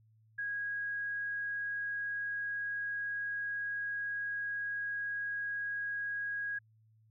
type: tone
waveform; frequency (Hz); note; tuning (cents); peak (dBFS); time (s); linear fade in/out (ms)
sine; 1647; G#6; -15; -34; 0.38-6.59; 10
effects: added 110 Hz sine -63 dBFS peak until 7.1 s